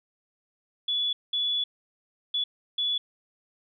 sine tone bursts at uneven times, 3424 Hz, A7, 48 cents flat, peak -24 dBFS, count 4, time 0.88-1.13 / 1.33-1.64 / 2.34-2.44 / 2.78-2.98 s, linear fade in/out 5 ms, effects none

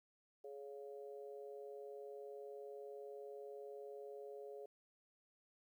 harmonic tone, 140 Hz, C#3, 18 cents sharp, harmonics 3 / 4 / 5, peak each -50 / -54 / -60 dBFS, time 0.44-4.66 s, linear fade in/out 5 ms, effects 13-bit

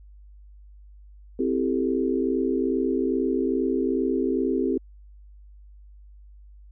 sine chord, A minor seventh, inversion first, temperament equal, 261.6 / 329.6 / 392 / 440 Hz, C4 / E4 / G4 / A4, 0 / 0 / 0 / 0 cents, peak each -25 / -28 / -26 / -30 dBFS, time 1.39-4.78 s, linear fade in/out 5 ms, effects added 50 Hz sine -45 dBFS peak until 6.71 s

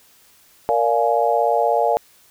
sine chord, Bb dominant seventh, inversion none, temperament just, 466.2 / 582.7 / 699.2 / 839.1 Hz, Bb4 / D5 / F5 / Ab5, 0 / -14 / +2 / +18 cents, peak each -21 / -21 / -19 / -21 dBFS, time 0.69-1.97 s, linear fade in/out 0 ms, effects white hiss -53 dBFS RMS until 2.3 s

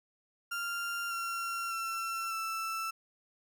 35% pulse tone with pitch steps, 1391 / 1369.5 / 1348.3 / 1327.4 Hz, F6 / F6 / E6 / E6, -7 / -34 / +39 / +12 cents, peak -32 dBFS, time 0.51-2.91 s, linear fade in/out 10 ms, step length 600 ms, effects none

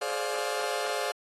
sawtooth chord, D half-diminished seventh, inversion second, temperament just, 422.9 / 528.6 / 587.3 / 704.8 Hz, Ab4 / C5 / D5 / F5, +31 / +18 / 0 / +16 cents, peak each -31 dBFS, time 0.01-1.12 s, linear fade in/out 10 ms, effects AAC 32 kbps

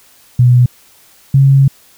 sine tone pair in turn, 123.47 / 136.67 Hz, B2 / C#3, 0 / -24 cents, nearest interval major second, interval 176 cents, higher second, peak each -4 dBFS, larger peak neither, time 0.39-0.66 / 1.34-1.68 s, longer second, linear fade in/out 5 ms, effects white hiss -46 dBFS RMS until 1.97 s

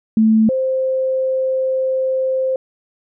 sine tone pair in turn, 220 / 523.3 Hz, A3 / C5, 0 / 0 cents, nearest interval octave + minor third, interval 1500 cents, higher second, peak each -9 / -15 dBFS, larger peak first, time 0.17-0.49 / 0.49-2.56 s, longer second, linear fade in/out 2 ms, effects none

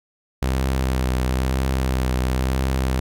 sawtooth tone with vibrato, 64.6 Hz, C2, 21 cents flat, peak -15 dBFS, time 0.42-3 s, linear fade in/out 5 ms, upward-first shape triangle, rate 1 Hz, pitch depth 40 cents each way, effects none

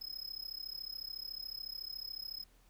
square tone with amplitude modulation, 5110 Hz, D#8, 45 cents sharp, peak -38 dBFS, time 0.01-2.44 s, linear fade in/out 10 ms, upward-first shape sine, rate 33.9 Hz, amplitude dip 95%, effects added 41 Hz sine -63 dBFS peak until 2.69 s + pink hiss -69 dBFS RMS until 2.69 s

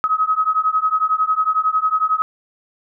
sine beating tone pair, 1267 / 1278 Hz, D#6 / D#6, +31 / +46 cents, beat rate 11 Hz, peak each -18 dBFS, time 0.04-2.22 s, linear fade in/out 0 ms, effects none

